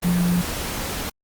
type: tone in noise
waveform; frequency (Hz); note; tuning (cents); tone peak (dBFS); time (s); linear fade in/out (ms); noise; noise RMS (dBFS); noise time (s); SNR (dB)
sine; 176.1; F3; +15; -17; 0.04-0.42; 10; pink; -28; 0.02-1.1; +8
effects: Opus 24 kbps